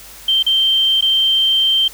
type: tone with dropouts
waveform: sine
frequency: 3136 Hz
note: G7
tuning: in tune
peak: -11 dBFS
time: 0.28-1.88 s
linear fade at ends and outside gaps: 5 ms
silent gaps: 0.427-0.464 / 1.01-1.023 s
effects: added 50 Hz sine -46 dBFS peak until 1.93 s + white hiss -38 dBFS RMS until 1.93 s